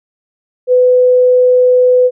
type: tone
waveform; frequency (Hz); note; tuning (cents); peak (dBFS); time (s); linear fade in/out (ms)
sine; 501; B4; +25; -5; 0.67-2.11; 50
effects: none